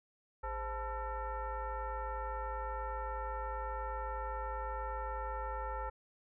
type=tone with frequency modulation; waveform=sine; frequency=412.5 Hz; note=G#4; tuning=12 cents flat; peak=-36 dBFS; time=0.43-5.9 s; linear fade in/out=10 ms; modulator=466 Hz; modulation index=2.1; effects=none